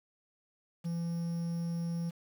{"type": "tone with quantisation", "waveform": "triangle", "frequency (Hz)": 168.9, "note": "E3", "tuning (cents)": 42, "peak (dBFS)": -30, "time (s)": [0.84, 2.11], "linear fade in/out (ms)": 20, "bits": 9, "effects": []}